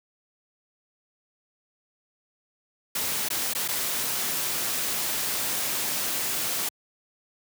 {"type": "noise with dropouts", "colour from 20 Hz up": "white", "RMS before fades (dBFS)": -28, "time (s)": [2.95, 6.69], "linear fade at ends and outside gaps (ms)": 5, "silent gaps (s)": [[3.287, 3.302], [3.536, 3.549], [3.679, 3.685]], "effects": ["high-pass 100 Hz 12 dB/octave"]}